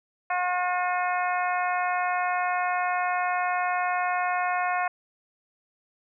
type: harmonic tone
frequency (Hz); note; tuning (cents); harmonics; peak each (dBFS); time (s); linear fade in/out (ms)
360; F#4; -47; 2 / 3 / 4 / 5 / 6 / 7; -26 / -30 / -32 / -34 / -36 / -37; 0.3-4.88; 5
effects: none